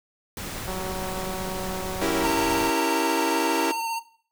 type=noise; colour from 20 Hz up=pink; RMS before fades=-34 dBFS; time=0.37-2.7 s; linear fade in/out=2 ms
type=click train; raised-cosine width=1 ms; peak=-20 dBFS; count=294; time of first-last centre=0.68-2.247 s; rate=187 Hz
type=chord; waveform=sawtooth; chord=C# diminished seventh; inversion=none; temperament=equal; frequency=277.2 / 329.6 / 392 / 466.2 Hz; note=C#4 / E4 / G4 / Bb4; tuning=0 / 0 / 0 / 0 cents; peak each=-26 / -22 / -27 / -25 dBFS; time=2.01-3.72 s; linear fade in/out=10 ms
type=tone with vibrato; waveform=square; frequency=910 Hz; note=A#5; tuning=42 cents flat; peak=-26 dBFS; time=2.23-4 s; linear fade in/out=20 ms; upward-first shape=sine; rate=15 Hz; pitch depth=19 cents each way
effects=noise-tail reverb RT60 0.5 s tail -17 dB re dry